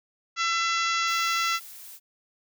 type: harmonic tone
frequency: 672 Hz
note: E5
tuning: 33 cents sharp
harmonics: 2 / 3 / 4 / 5 / 6 / 7 / 8 / 9 / 10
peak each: -26 / -30 / -32 / -34 / -36 / -37 / -38 / -39 / -40 dBFS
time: 0.36-1.6 s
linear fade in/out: 50 ms
type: noise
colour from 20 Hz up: blue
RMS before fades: -44 dBFS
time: 1.06-2 s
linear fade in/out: 50 ms
effects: none